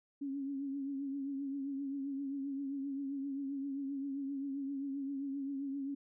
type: tone with vibrato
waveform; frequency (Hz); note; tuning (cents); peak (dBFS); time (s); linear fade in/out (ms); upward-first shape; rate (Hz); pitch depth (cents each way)
sine; 276.2; C#4; -6; -36; 0.21-5.95; 10; triangle; 7.6; 59
effects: none